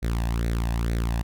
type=tone with flanger; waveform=sawtooth; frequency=57.5 Hz; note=A#1; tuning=23 cents flat; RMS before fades=-25 dBFS; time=0.02-1.23 s; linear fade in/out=20 ms; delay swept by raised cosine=0.49 to 1.16 ms; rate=2.2 Hz; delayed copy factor=+0.7; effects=none